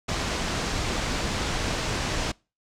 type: low-pass noise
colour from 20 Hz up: pink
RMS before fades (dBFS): -28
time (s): 0.08-2.32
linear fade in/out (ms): 10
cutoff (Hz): 7200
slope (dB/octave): 24
effects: noise-tail reverb RT60 0.3 s tail -25 dB re dry